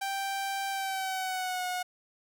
sawtooth tone with pitch glide, 784 to 727.3 Hz, G5 to F#5, 0 to -30 cents, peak -27 dBFS, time 0.01-1.83 s, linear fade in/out 10 ms, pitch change -130 cents, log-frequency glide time 0.7-1.66 s, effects none

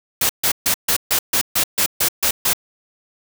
white noise bursts, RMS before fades -17 dBFS, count 11, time 0.21-2.534 s, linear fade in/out 5 ms, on 84 ms, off 140 ms, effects none

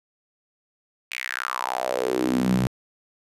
sawtooth tone with high-pass filter sweep, 63.2 Hz, B1, 41 cents sharp, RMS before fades -25 dBFS, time 1.11-2.67 s, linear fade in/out 0 ms, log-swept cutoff 2500 to 140 Hz, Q 5.1, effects resampled to 32000 Hz

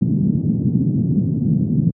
pink band-pass noise, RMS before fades -17 dBFS, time 0.01-1.91 s, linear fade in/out 10 ms, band 130 to 230 Hz, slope 24 dB/octave, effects high-pass 80 Hz 12 dB/octave

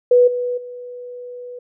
sine tone with level steps, 491.7 Hz, B4, 8 cents flat, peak -8 / -19 / -30 dBFS, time 0.11-1.59 s, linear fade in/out 5 ms, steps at 0.27 / 0.57 s, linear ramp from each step 10 ms, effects none

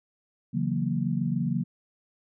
sine chord, F# dominant seventh, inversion second, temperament equal, 138.59 / 164.81 / 185 / 233.1 Hz, C#3 / E3 / F#3 / A#3, 0 / 0 / 0 / 0 cents, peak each -30 dBFS, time 0.53-1.64 s, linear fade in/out 20 ms, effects none

